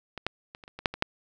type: clicks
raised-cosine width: 0.3 ms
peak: -20 / -11 / -25 / -30 / -30 / -24 / -6 / -20 / -7 dBFS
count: 9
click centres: 0.177 / 0.266 / 0.549 / 0.638 / 0.679 / 0.79 / 0.858 / 0.94 / 1.024 s
effects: none